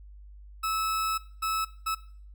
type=tone bursts at uneven times; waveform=40% pulse; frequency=1300 Hz; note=E6; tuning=24 cents flat; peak=-26 dBFS; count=3; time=0.63-1.18 / 1.42-1.65 / 1.86-1.95 s; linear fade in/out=10 ms; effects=noise-tail reverb RT60 0.5 s tail -17 dB re dry + added 50 Hz sine -45 dBFS peak until 2.34 s